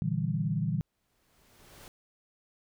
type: chord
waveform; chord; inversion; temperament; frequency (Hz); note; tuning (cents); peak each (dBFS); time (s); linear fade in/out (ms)
sine; E half-diminished seventh; second; equal; 116.54 / 146.83 / 164.81 / 196; Bb2 / D3 / E3 / G3; 0 / 0 / 0 / 0; -34 / -32 / -31 / -35; 0.02-0.81; 0
type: noise with exponential growth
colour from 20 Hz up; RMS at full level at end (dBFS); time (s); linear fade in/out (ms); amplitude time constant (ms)
pink; -49; 0.68-1.88; 1; 260
effects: none